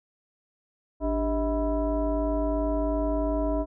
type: tone with frequency modulation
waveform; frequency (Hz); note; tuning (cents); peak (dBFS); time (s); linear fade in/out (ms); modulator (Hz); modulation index
sine; 293.6; D4; 0; -23; 1-3.66; 50; 345; 1.4
effects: none